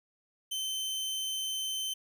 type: tone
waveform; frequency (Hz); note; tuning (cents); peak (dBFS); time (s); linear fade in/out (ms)
sawtooth; 3083; G7; -29; -29; 0.51-1.94; 10
effects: none